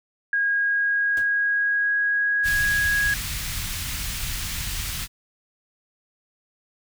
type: tone with pitch glide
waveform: sine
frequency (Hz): 1635 to 1655.9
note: G#6 to G#6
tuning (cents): -28 to -6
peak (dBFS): -19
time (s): 0.33-3.14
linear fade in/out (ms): 2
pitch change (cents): +22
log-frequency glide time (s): 0.5-2.51
type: noise with exponential decay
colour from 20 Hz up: pink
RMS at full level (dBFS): -35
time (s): 1.17-1.31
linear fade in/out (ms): 1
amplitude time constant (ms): 29
type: band-stop noise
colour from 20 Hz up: pink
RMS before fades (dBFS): -29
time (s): 2.43-5.08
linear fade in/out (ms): 50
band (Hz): 120 to 1900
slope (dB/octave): 12
effects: none